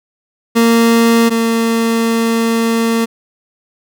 30% pulse tone pair in turn, 230.7 / 228.4 Hz, A#3 / A#3, -18 / -35 cents, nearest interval unison, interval 17 cents, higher first, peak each -5 / -9 dBFS, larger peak first, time 0.55-1.3 / 1.3-3.06 s, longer second, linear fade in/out 20 ms, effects none

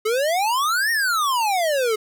square exponential two-way sweep, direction up then down, 419.6 to 1880 to 419.6 Hz, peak -19 dBFS, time 0.05-1.96 s, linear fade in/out 10 ms, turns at 0.91 s, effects none

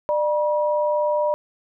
sine tone pair together, 598 / 961.9 Hz, D5 / B5, +31 / -46 cents, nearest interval minor sixth, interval 823 cents, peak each -19 / -24 dBFS, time 0.09-1.34 s, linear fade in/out 0 ms, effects none

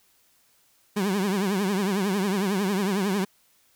30% pulse tone with vibrato, 196 Hz, G3, in tune, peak -20 dBFS, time 0.96-3.25 s, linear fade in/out 10 ms, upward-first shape triangle, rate 11 Hz, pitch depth 150 cents each way, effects white hiss -63 dBFS RMS until 3.75 s

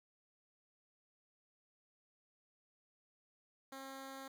10% pulse tone, 268.9 Hz, C4, 47 cents sharp, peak -39 dBFS, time 3.72-4.28 s, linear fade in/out 5 ms, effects none

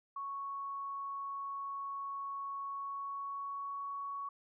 sine tone with pitch glide, 1108.7 to 1117.7 Hz, C#6 to C#6, 0 to +14 cents, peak -38 dBFS, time 0.16-4.29 s, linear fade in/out 5 ms, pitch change +14 cents, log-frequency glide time 2.62-3.83 s, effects none

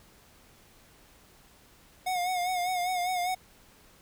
square tone with vibrato, 724 Hz, F#5, 38 cents flat, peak -28 dBFS, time 2.06-3.35 s, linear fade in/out 10 ms, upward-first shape sine, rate 5 Hz, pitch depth 52 cents each way, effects pink hiss -58 dBFS RMS until 4.01 s

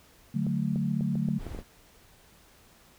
sine chord, D major, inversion none, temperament equal, 146.83 / 185 / 220 Hz, D3 / F#3 / A3, 0 / 0 / 0 cents, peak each -30 dBFS, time 0.34-1.39 s, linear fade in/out 10 ms
clicks, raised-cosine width 2 ms, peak -26 dBFS, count 8, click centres 0.467 / 0.759 / 1.009 / 1.155 / 1.287 / 1.467 / 1.548 / 1.589 s
brown noise, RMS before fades -39 dBFS, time 1.37-1.64 s, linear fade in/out 50 ms
effects pink hiss -58 dBFS RMS until 2.98 s

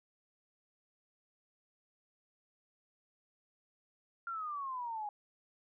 sine exponential sweep, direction down, 1396.9 to 817 Hz, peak -37 dBFS, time 4.27-5.09 s, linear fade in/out 2 ms, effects none

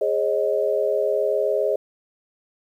sine chord, Ab suspended fourth, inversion none, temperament equal with one note detuned, 415.3 / 542.6 / 622.3 Hz, Ab4 / Db5 / Eb5, 0 / -37 / 0 cents, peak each -23 dBFS, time 0.01-1.76 s, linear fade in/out 5 ms, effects 9-bit

